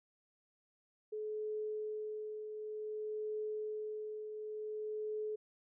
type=tone with tremolo; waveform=sine; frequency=428 Hz; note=A4; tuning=48 cents flat; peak=-36 dBFS; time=1.12-5.36 s; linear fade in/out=10 ms; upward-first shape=triangle; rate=0.55 Hz; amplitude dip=50%; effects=none